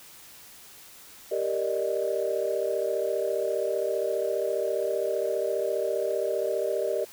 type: chord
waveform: sine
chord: Eb major seventh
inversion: first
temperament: equal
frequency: 392 / 466.2 / 587.3 / 622.3 Hz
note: G4 / Bb4 / D5 / Eb5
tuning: 0 / 0 / 0 / 0 cents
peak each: -30 dBFS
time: 1.31-7.05 s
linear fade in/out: 10 ms
effects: tanh soft clip ceiling -15 dBFS + white hiss -49 dBFS RMS until 7.12 s